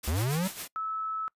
white noise with tremolo, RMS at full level -36 dBFS, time 0.03-0.68 s, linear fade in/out 10 ms, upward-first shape sine, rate 7.3 Hz, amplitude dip 65%
square linear sweep, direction up, 65.9 to 196 Hz, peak -27 dBFS, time 0.07-0.48 s, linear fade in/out 10 ms
sine tone, 1303 Hz, E6, 20 cents flat, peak -30 dBFS, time 0.76-1.28 s, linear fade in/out 0 ms
effects noise-tail reverb RT60 0.1 s tail -24 dB re dry + resampled to 32000 Hz

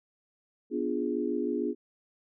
sine chord, B diminished seventh, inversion none, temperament equal, 246.9 / 293.7 / 349.2 / 415.3 Hz, B3 / D4 / F4 / Ab4, 0 / 0 / 0 / 0 cents, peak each -33 dBFS, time 0.7-1.75 s, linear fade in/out 50 ms, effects none

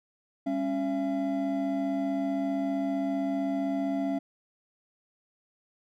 triangle tone cluster, 200.1 / 275.5 / 675 Hz, G3 / C#4 / E5, +36 / -11 / +41 cents, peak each -35 / -26 / -31 dBFS, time 0.46-4.19 s, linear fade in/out 10 ms, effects none

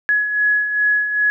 sine beating tone pair, 1684 / 1686.5 Hz, G#6 / G#6, +24 / +26 cents, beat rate 2.5 Hz, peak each -23 / -15 dBFS, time 0.09-1.3 s, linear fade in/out 0 ms, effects none

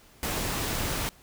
pink noise, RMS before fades -30 dBFS, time 0.23-1.09 s, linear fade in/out 0 ms, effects pink hiss -56 dBFS RMS until 1.22 s

